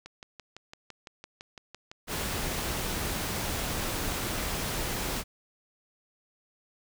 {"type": "click train", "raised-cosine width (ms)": 0.2, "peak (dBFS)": -26, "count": 21, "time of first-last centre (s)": [0.06, 3.433], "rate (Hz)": 5.93}
{"type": "noise", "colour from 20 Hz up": "pink", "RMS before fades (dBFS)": -32, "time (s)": [2.07, 5.24], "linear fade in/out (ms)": 50}
{"effects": []}